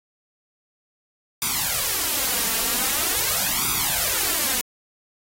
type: noise with flanger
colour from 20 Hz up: white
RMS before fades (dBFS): -23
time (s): 1.42-4.61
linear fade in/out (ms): 0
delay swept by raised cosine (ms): 0.83 to 4.43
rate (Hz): 0.44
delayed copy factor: +0.95
effects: AAC 48 kbps